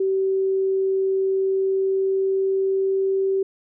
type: tone with pitch glide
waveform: sine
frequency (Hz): 384.1 to 386.3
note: G4 to G4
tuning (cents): -35 to -25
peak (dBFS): -18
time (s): 0-3.43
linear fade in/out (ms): 5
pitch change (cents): +10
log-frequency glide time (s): 1.22-3.24
effects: none